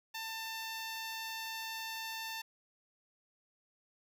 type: tone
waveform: 10% pulse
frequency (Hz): 894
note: A5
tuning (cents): +27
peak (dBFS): -31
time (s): 0.14-2.42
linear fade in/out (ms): 10
effects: none